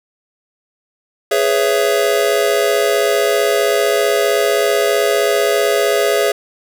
square chord, C# minor seventh, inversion second, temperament just, 415.8 / 498.9 / 554.4 / 665.2 Hz, G#4 / B4 / C#5 / E5, +2 / +17 / 0 / +16 cents, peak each -17 / -22 / -19 / -19 dBFS, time 1.31-6.32 s, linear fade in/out 5 ms, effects none

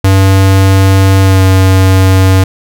square tone with pitch glide, 96.3 to 94.7 Hz, G2 to F#2, -30 to +41 cents, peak -4 dBFS, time 0.04-2.44 s, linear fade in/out 5 ms, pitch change -29 cents, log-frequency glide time 1.21-1.43 s, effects none

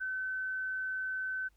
sine tone, 1524 Hz, G6, 49 cents flat, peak -33 dBFS, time 0-1.49 s, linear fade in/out 20 ms, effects added 50 Hz sine -66 dBFS peak until 1.56 s + pink hiss -75 dBFS RMS until 1.56 s

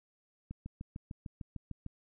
click train, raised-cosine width 5 ms, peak -29 dBFS, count 10, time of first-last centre 0.51-1.863 s, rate 6.65 Hz, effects none

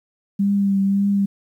sine tone with vibrato, 198.1 Hz, G3, 18 cents sharp, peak -15 dBFS, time 0.39-1.26 s, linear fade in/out 10 ms, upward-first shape triangle, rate 1.8 Hz, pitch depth 29 cents each way, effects 9-bit

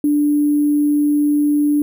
sine tone with sample-and-hold, 293.7 Hz, D4, in tune, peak -12 dBFS, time 0.04-1.82 s, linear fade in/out 2 ms, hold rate 11025 Hz, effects none

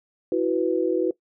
sine chord, E suspended second, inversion none, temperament just, 329.6 / 370.8 / 494.4 Hz, E4 / F#4 / B4, 0 / +4 / +2 cents, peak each -24 / -23 / -25 dBFS, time 0.32-1.11 s, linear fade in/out 2 ms, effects noise-tail reverb RT60 0.1 s tail -19 dB re dry

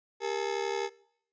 30% pulse ring-modulated tone, 432.6 Hz, A4, 29 cents flat, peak -24 dBFS, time 0.2-0.9 s, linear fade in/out 50 ms, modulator 35.9 Hz, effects noise-tail reverb RT60 0.7 s tail -22 dB re dry + resampled to 16000 Hz

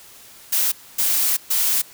blue noise bursts at uneven times, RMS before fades -19 dBFS, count 3, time 0.52-0.72 / 0.98-1.37 / 1.5-1.82 s, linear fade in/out 10 ms, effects white hiss -45 dBFS RMS until 1.93 s

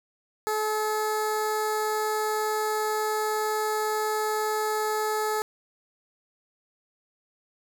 15% pulse tone with notch filter, 429.5 Hz, A4, 42 cents flat, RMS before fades -27 dBFS, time 0.47-5.42 s, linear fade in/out 0 ms, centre 2900 Hz, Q 0.79, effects none

